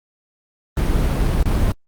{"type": "noise with dropouts", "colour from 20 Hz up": "brown", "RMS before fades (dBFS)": -17, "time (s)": [0.77, 1.72], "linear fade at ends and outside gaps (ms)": 2, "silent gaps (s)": [1.43, 1.456], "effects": ["Opus 32 kbps"]}